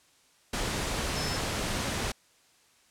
sine tone in noise, 5230 Hz, E8, 15 cents flat, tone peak -36 dBFS, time 1.16-1.37 s, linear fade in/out 5 ms, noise pink, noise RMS -31 dBFS, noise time 0.53-2.12 s, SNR -8 dB, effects white hiss -63 dBFS RMS until 2.9 s + low-pass 9000 Hz 12 dB/octave

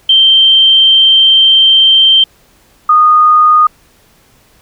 sine tone pair in turn, 3136 / 1232 Hz, G7 / D#6, 0 / -17 cents, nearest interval octave + major third, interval 1617 cents, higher first, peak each -3 dBFS, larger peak neither, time 0.09-2.24 / 2.89-3.67 s, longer first, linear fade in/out 5 ms, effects pink hiss -48 dBFS RMS until 4.61 s

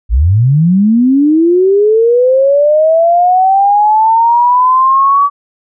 sine linear sweep, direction up, 49.06 to 1148 Hz, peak -5 dBFS, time 0.09-5.3 s, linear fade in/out 50 ms, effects none

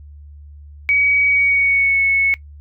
sine tone with pitch glide, 2265 to 2203 Hz, C#7 to C#7, +37 to -11 cents, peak -12 dBFS, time 0.89-2.34 s, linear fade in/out 0 ms, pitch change -48 cents, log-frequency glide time 1.26-2.01 s, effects noise-tail reverb RT60 0.1 s tail -20 dB re dry + added 73 Hz sine -36 dBFS peak until 2.6 s

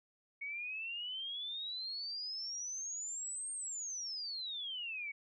sine exponential two-way sweep, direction up then down, 2217 to 8690 to 2217 Hz, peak -39 dBFS, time 0.41-5.12 s, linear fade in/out 10 ms, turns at 3.53 s, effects none

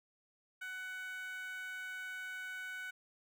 15% pulse tone with high-pass filter, 747 Hz, F#5, 16 cents sharp, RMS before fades -44 dBFS, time 0.61-2.91 s, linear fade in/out 10 ms, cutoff 1600 Hz, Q 5.3, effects none

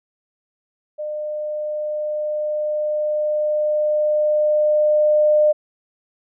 sine tone with level ramp, 604 Hz, D5, 48 cents sharp, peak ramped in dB -24 to -11 dBFS, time 0.98-5.53 s, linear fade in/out 20 ms, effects none

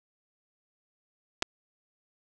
clicks, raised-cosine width 0.2 ms, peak -10 dBFS, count 2, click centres 1.423 / 1.426 s, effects none

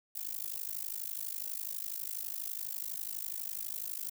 violet noise with amplitude modulation, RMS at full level -35 dBFS, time 0.15-4.1 s, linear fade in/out 10 ms, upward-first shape sine, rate 52.1 Hz, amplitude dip 100%, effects none

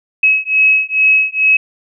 sine beating tone pair, 2563 / 2565.3 Hz, E7 / E7, -49 / -48 cents, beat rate 2.3 Hz, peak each -12 dBFS, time 0.23-1.57 s, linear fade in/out 5 ms, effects none

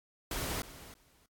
pink noise with echo, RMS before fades -36 dBFS, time 0.31-0.62 s, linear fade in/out 2 ms, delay 320 ms, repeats 2, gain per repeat -15 dB, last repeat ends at 1.26 s, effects AAC 64 kbps

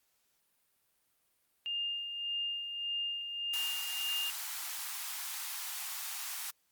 sine tone with tremolo, 2814 Hz, F7, 12 cents sharp, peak -32 dBFS, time 1.66-4.3 s, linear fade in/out 0 ms, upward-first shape sine, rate 1.7 Hz, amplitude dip 50%
white high-pass noise, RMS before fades -40 dBFS, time 3.53-6.51 s, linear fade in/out 10 ms, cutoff 760 Hz, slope 48 dB/octave
effects white hiss -75 dBFS RMS until 6.71 s + Opus 48 kbps

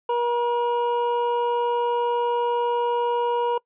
triangle tone pair together, 478 / 956 Hz, A#4 / A#5, +43 / +43 cents, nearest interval octave, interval 1200 cents, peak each -21 dBFS, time 0.09-3.58 s, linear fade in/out 5 ms, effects noise-tail reverb RT60 0.1 s tail -24 dB re dry + resampled to 8000 Hz

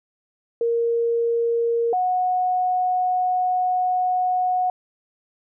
sine tone pair in turn, 466.2 / 732.4 Hz, A#4 / F#5, 0 / -18 cents, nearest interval minor sixth, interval 782 cents, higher second, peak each -18 dBFS, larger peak neither, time 0.61-1.93 / 1.93-4.7 s, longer second, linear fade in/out 2 ms, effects none

